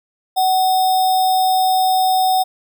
sine tone with sample-and-hold, 750 Hz, F#5, 23 cents sharp, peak -12 dBFS, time 0.36-2.44 s, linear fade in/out 20 ms, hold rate 4410 Hz, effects none

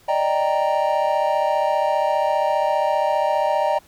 triangle chord, Eb major seventh, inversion third, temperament equal, 587.3 / 622.3 / 784 / 932.3 Hz, D5 / Eb5 / G5 / Bb5, 0 / 0 / 0 / 0 cents, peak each -21 dBFS, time 0.08-3.79 s, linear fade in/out 10 ms, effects pink hiss -53 dBFS RMS until 3.87 s

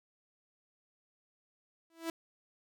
sawtooth tone with exponential growth, 329.5 Hz, E4, 1 cent flat, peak -28 dBFS, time 1.9-2.1 s, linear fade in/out 2 ms, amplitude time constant 42 ms, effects none

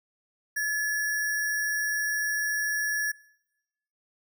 sine tone with sample-and-hold, 1713 Hz, A6, 47 cents flat, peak -25 dBFS, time 0.56-3.12 s, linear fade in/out 10 ms, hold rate 7350 Hz, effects noise-tail reverb RT60 0.9 s tail -23 dB re dry

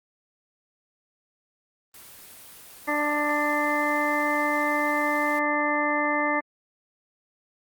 white noise, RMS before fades -46 dBFS, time 1.94-5.39 s, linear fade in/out 2 ms
harmonic tone, 295.5 Hz, D4, 11 cents sharp, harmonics 1 / 2 / 3 / 4 / 6 / 7, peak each -29 / -29 / -29 / -29 / -29 / -29 dBFS, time 2.87-6.41 s, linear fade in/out 20 ms
effects Opus 24 kbps

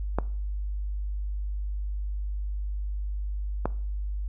clicks, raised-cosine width 1 ms, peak -11 dBFS, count 2, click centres 0.186 / 3.656 s, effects noise-tail reverb RT60 0.5 s tail -20 dB re dry + added 50 Hz sine -28 dBFS peak until 4.28 s

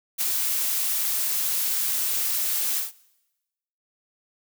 blue noise with ADSR envelope, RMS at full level -22 dBFS, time 0.18-2.92 s, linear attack 32 ms, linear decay 7 ms, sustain -3 dB, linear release 150 ms, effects noise-tail reverb RT60 1.0 s tail -22 dB re dry

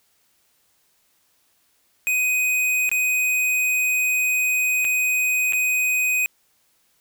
square tone with dropouts, 2500 Hz, D#7, 8 cents sharp, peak -19 dBFS, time 2.07-6.26 s, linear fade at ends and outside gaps 0 ms, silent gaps 2.892-2.915 / 4.846-4.85 / 5.524-5.533 s, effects white hiss -64 dBFS RMS until 7 s

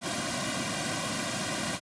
pink noise with comb filter, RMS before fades -31 dBFS, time 0.01-1.8 s, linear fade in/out 50 ms, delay 2.3 ms, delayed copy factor -0.9, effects high-pass 150 Hz 12 dB/octave + resampled to 22050 Hz

